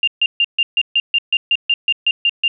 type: tone bursts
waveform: sine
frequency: 2794 Hz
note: F7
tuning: in tune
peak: -11 dBFS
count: 14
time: 0.03-2.48 s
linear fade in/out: 2 ms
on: 45 ms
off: 140 ms
effects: none